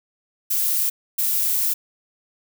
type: noise bursts at uneven times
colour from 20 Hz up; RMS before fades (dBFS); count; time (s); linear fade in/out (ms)
violet; -21; 2; 0.5-0.9 / 1.18-1.74; 10
effects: none